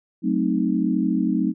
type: chord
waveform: sine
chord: F# diminished seventh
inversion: none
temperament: equal with one note detuned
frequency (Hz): 186.61 / 220 / 261.6 / 311.1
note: F#3 / A3 / C4 / Eb4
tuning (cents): +15 / 0 / 0 / 0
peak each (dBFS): -24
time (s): 0.22-1.54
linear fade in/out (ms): 50
effects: none